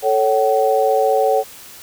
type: chord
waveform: sine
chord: F# minor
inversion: first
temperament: equal with one note detuned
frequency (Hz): 440 / 554.4 / 759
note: A4 / C#5 / F#5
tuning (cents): 0 / 0 / +44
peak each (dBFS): -17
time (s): 0.02-1.44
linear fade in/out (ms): 50
effects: white hiss -39 dBFS RMS until 1.82 s